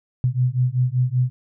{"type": "beating tone pair", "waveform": "sine", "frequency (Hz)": [123.47, 128.67], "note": ["B2", "C3"], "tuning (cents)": [0, -29], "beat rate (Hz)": 5.2, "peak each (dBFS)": [-20, -20], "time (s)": [0.24, 1.3], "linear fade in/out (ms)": 0, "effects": []}